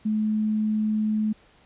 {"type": "tone", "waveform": "sine", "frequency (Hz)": 214.9, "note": "A3", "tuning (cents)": -41, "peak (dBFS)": -21, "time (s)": [0.05, 1.33], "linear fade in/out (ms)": 10, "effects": ["pink hiss -57 dBFS RMS until 1.65 s", "resampled to 8000 Hz"]}